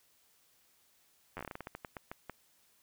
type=slowing click train; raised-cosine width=0.5 ms; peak=-26 dBFS; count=16; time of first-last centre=1.37-2.297 s; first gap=10 ms; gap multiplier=1.23; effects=white hiss -69 dBFS RMS until 2.82 s